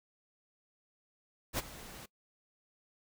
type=noise with ADSR envelope; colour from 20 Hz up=pink; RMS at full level=-32 dBFS; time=1.53-2.06 s; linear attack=55 ms; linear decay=23 ms; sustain=-17 dB; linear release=8 ms; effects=noise-tail reverb RT60 0.1 s tail -22 dB re dry